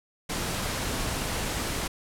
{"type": "noise", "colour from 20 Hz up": "pink", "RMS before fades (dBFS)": -30, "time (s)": [0.29, 1.88], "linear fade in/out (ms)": 10, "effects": ["low-pass 12000 Hz 12 dB/octave"]}